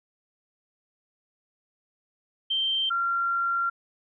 sine tone pair in turn, 3136 / 1377.3 Hz, G7 / F6, 0 / -24 cents, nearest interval octave + major second, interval 1424 cents, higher first, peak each -23 dBFS, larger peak neither, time 2.5-2.9 / 2.9-3.7 s, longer second, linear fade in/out 10 ms, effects none

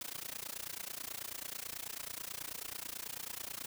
white noise with amplitude modulation, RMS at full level -40 dBFS, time 0.01-3.66 s, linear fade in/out 2 ms, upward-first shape sine, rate 29.2 Hz, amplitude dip 95%, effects none

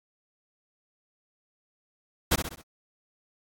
pink noise with echo, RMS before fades -22 dBFS, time 2.31-2.36 s, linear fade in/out 10 ms, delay 65 ms, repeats 4, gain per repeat -7 dB, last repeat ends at 2.62 s, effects AAC 64 kbps

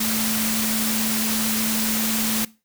sine tone in noise, 220 Hz, A3, in tune, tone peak -25 dBFS, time 0-2.45 s, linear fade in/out 5 ms, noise white, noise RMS -24 dBFS, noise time 0-2.45 s, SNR -4 dB, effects noise-tail reverb RT60 0.3 s tail -21 dB re dry

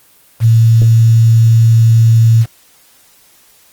sine tone with quantisation, 113.9 Hz, A#2, 40 cents flat, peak -4 dBFS, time 0.4-2.46 s, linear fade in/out 50 ms, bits 5, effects white hiss -47 dBFS RMS until 3.72 s + Opus 24 kbps

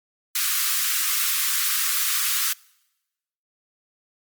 white high-pass noise, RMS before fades -23 dBFS, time 0.35-2.53 s, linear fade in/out 5 ms, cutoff 1100 Hz, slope 96 dB/octave, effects noise-tail reverb RT60 1.0 s tail -26 dB re dry + Opus 32 kbps

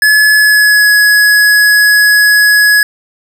square tone with pitch glide, 1708 to 1681.6 Hz, G#6 to G#6, +48 to +21 cents, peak -5 dBFS, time 0.02-2.83 s, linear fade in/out 2 ms, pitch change -27 cents, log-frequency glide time 0.35-0.91 s, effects none

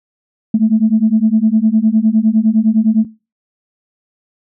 sine beating tone pair, 214.5 / 224.3 Hz, A3 / A3, -44 / +34 cents, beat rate 9.8 Hz, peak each -11 dBFS, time 0.54-3.05 s, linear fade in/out 5 ms, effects noise-tail reverb RT60 0.3 s tail -20 dB re dry + tanh soft clip ceiling -1 dBFS

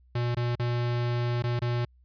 square tone with dropouts, 120.4 Hz, B2, 44 cents flat, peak -26 dBFS, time 0.15-1.85 s, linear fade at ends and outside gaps 5 ms, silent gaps 0.348-0.368 / 0.554-0.595 / 1.424-1.438 / 1.593-1.618 s, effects added 62 Hz sine -56 dBFS peak until 2.04 s + resampled to 11025 Hz

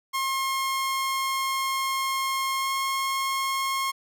sawtooth tone with pitch glide, 1072 to 1078.2 Hz, C6 to C#6, +42 to -48 cents, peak -21 dBFS, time 0.13-3.92 s, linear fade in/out 20 ms, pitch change +10 cents, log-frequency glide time 2.58-2.69 s, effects none

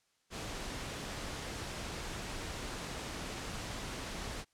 pink noise, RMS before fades -41 dBFS, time 0.3-4.45 s, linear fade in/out 50 ms, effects white hiss -75 dBFS RMS until 4.53 s + low-pass 8000 Hz 12 dB/octave

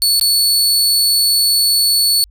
sawtooth tone with dropouts, 4435 Hz, C#8, in tune, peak -8 dBFS, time 0.02-2.24 s, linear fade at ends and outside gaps 0 ms, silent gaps 0.197-0.212 s, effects added 50 Hz sine -42 dBFS peak until 2.3 s

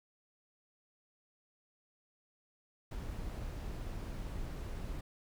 brown noise, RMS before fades -41 dBFS, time 2.91-5.01 s, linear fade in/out 5 ms, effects none

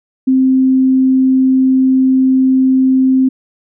sine tone, 261.6 Hz, C4, in tune, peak -7 dBFS, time 0.27-3.29 s, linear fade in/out 10 ms, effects none

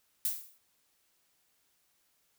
violet noise with exponential decay, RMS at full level -28 dBFS, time 0.25-0.58 s, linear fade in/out 1 ms, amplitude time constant 70 ms, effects white hiss -73 dBFS RMS until 2.38 s

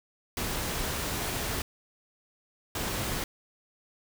pink noise bursts at uneven times, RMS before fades -32 dBFS, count 2, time 0.37-1.62 / 2.75-3.24 s, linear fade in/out 2 ms, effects none

